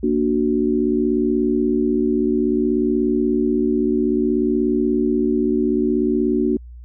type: chord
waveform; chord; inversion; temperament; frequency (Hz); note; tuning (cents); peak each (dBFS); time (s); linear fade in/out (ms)
sine; Bb augmented; none; equal; 233.1 / 293.7 / 370; Bb3 / D4 / F#4; 0 / 0 / 0; -20; 0.03-6.57; 5
effects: added 60 Hz sine -35 dBFS peak until 6.84 s